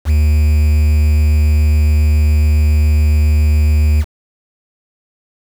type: tone with quantisation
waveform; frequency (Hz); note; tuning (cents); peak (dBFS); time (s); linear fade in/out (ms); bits
triangle; 75.6; D#2; -49; -6; 0.05-4.05; 50; 5
effects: none